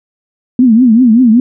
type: tone with vibrato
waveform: sine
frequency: 237.2 Hz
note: A#3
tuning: 30 cents sharp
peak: -3 dBFS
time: 0.59-1.4 s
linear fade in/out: 2 ms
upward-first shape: triangle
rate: 5.2 Hz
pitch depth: 200 cents each way
effects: none